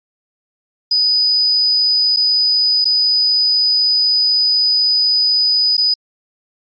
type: tone with dropouts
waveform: sine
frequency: 4978 Hz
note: D#8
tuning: in tune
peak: -11 dBFS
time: 0.91-5.94 s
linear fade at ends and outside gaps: 5 ms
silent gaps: 2.163-2.169 / 2.845-2.853 / 5.769-5.778 s
effects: Opus 48 kbps